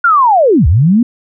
sine linear two-way sweep, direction down then up, 1442 to 64.8 to 249.2 Hz, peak -5 dBFS, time 0.04-1.03 s, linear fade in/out 5 ms, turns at 0.67 s, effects none

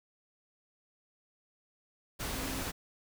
sine tone in noise, 264.4 Hz, C4, 18 cents sharp, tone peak -42 dBFS, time 2.32-2.65 s, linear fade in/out 20 ms, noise pink, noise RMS -37 dBFS, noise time 2.19-2.72 s, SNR -8 dB, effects none

